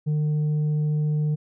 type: tone with tanh clipping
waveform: sine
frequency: 151.2 Hz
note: D#3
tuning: 49 cents flat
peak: -21 dBFS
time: 0.06-1.36 s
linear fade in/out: 20 ms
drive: 3 dB
effects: none